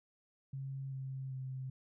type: tone with pitch steps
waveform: sine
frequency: 135.4 / 133.23 / 131.09 Hz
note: C#3 / C3 / C3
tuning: -40 / +32 / +4 cents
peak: -39 dBFS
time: 0.53-1.7 s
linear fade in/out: 5 ms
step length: 390 ms
effects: none